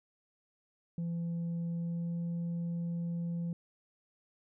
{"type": "tone with pitch glide", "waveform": "sine", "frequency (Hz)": [169.3, 170.38], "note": ["E3", "F3"], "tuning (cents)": [46, -42], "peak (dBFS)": -30, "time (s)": [0.98, 3.53], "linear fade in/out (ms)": 2, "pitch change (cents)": 12, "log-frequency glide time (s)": [1.75, 2.17], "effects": ["tanh soft clip ceiling -32 dBFS"]}